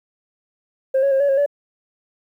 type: tone with pitch steps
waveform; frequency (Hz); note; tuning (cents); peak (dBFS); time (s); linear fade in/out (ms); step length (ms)
sine; 531 / 554 / 537 / 567 / 543 / 574; C5 / C#5 / C5 / C#5 / C#5 / D5; +25 / -1 / +45 / +39 / -36 / -40; -12; 0.94-1.462; 10; 87
effects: tanh soft clip ceiling -12 dBFS + 9-bit